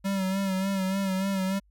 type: tone with vibrato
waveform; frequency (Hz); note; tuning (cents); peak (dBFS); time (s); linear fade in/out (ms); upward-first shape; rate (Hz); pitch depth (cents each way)
square; 192.3; G3; -33; -26; 0.04-1.6; 20; sine; 3.4; 44
effects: added 50 Hz sine -59 dBFS peak until 1.7 s